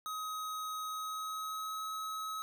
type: tone with pitch glide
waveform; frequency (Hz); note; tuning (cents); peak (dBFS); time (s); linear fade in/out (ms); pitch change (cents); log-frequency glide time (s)
square; 1265 to 1281.2; D#6 to E6; +28 to -50; -38; 0.06-2.42; 0; +22; 0.86-1.85
effects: none